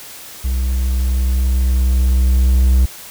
triangle tone with level ramp, 63.5 Hz, B1, 49 cents sharp, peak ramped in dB -13 to -6 dBFS, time 0.44-2.86 s, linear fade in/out 10 ms, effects white hiss -35 dBFS RMS until 3.1 s

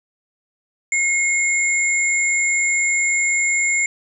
sine tone pair together, 2157 / 7255 Hz, C#7 / A#8, -48 / -48 cents, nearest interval octave + major sixth, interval 2100 cents, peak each -17 / -21 dBFS, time 0.92-3.86 s, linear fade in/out 2 ms, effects none

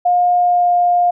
sine tone with pitch glide, 712 to 706.7 Hz, F5 to F5, +33 to +20 cents, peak -10 dBFS, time 0.05-1.11 s, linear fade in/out 10 ms, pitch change -13 cents, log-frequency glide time 0.35-0.72 s, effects none

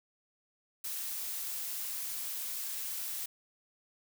blue noise, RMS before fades -38 dBFS, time 0.84-3.26 s, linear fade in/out 5 ms, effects none

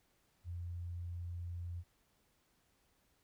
sine tone, 86.9 Hz, F2, 8 cents flat, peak -40 dBFS, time 0.44-1.84 s, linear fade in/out 50 ms, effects pink hiss -75 dBFS RMS until 3.23 s

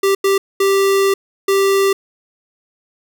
square tone bursts at uneven times, 392 Hz, G4, in tune, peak -12 dBFS, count 4, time 0.03-0.15 / 0.24-0.38 / 0.6-1.14 / 1.48-1.93 s, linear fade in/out 5 ms, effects none

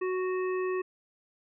harmonic tone, 370 Hz, F#4, in tune, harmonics 1 / 3 / 5 / 7, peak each -28 / -38 / -42 / -45 dBFS, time 0.01-0.82 s, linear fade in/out 10 ms, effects none

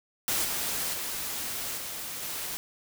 white noise with level steps, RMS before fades -28 / -31 / -34 / -37 / -35 dBFS, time 0.28-2.57 s, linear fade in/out 0 ms, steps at 0.44 / 0.93 / 1.77 / 2.22 s, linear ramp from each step 10 ms, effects none

